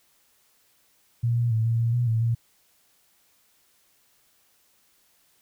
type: tone with pitch steps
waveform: sine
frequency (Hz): 118 / 118.9 / 111.6 / 115.3 / 116.2 / 121.5 / 112.8 / 116.3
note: A#2 / A#2 / A2 / A#2 / A#2 / B2 / A2 / A#2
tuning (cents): +22 / +35 / +25 / -19 / -5 / -28 / +44 / -4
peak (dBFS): -20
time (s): 1.23-2.35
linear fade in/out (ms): 10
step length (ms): 140
effects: white hiss -64 dBFS RMS until 5.41 s